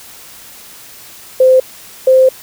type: tone pair in turn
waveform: sine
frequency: 517 / 520.6 Hz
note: C5 / C5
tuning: -21 / -9 cents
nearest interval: unison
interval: 12 cents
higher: second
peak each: -4 dBFS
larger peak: neither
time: 1.4-1.6 / 2.07-2.29 s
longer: second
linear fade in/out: 5 ms
effects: white hiss -36 dBFS RMS until 2.42 s

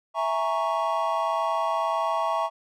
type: chord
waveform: triangle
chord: A# half-diminished seventh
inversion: second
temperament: equal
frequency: 659.3 / 830.6 / 932.3 / 1108.7 Hz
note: E5 / G#5 / A#5 / C#6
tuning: 0 / 0 / 0 / 0 cents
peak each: -26 / -29 / -27 / -26 dBFS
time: 0.14-2.5 s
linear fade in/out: 50 ms
effects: none

